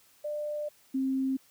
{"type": "tone pair in turn", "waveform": "sine", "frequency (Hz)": [596, 265.5], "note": ["D5", "C4"], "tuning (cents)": [25, 25], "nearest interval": "octave + major second", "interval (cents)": 1400, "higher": "first", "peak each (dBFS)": [-31, -26], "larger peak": "second", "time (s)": [[0.24, 0.69], [0.94, 1.37]], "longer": "first", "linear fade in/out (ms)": 10, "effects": ["white hiss -62 dBFS RMS until 1.5 s", "high-pass 60 Hz 12 dB/octave"]}